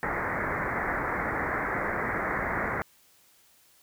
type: low-pass noise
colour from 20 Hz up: white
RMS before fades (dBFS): -30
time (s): 0.03-2.82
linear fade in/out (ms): 0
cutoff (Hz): 2100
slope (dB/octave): 96
effects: white hiss -61 dBFS RMS until 3.82 s